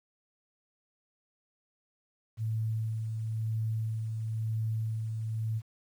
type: tone with tremolo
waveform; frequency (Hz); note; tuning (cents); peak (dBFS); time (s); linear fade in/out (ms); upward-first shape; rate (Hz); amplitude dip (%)
sine; 110.9; A2; +14; -28; 2.37-5.62; 50; sine; 0.99; 35
effects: 10-bit